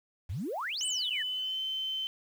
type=exponential two-way sweep; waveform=sine; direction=up then down; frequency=73.42 to 8870 to 1671 Hz; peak=-32 dBFS; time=0.29-1.23 s; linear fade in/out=10 ms; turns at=0.86 s
type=tone with pitch glide; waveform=sine; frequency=2988 to 3079 Hz; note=F#7 to G7; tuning=+16 to -32 cents; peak=-31 dBFS; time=0.81-2.07 s; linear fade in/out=0 ms; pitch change=+52 cents; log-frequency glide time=1.15-1.61 s
effects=tanh soft clip ceiling -21 dBFS + 9-bit